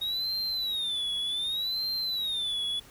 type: tone with vibrato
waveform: triangle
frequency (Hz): 3745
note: A#7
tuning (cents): +7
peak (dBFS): -27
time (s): 0.01-2.8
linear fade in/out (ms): 10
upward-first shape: sine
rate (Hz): 0.66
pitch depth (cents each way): 180
effects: pink hiss -53 dBFS RMS until 2.9 s